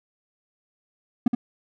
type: tone with echo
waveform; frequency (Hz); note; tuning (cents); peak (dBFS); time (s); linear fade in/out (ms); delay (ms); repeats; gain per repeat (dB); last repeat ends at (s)
triangle; 241.1; B3; -41; -12; 1.26-1.28; 5; 70; 1; -5; 1.35
effects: none